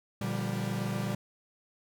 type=chord; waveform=45% pulse; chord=G minor seventh; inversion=first; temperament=equal with one note detuned; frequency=118.92 / 146.83 / 174.61 / 196 Hz; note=Bb2 / D3 / F3 / G3; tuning=+35 / 0 / 0 / 0 cents; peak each=-35 / -38 / -40 / -34 dBFS; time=0.21-1.15 s; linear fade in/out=5 ms; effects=none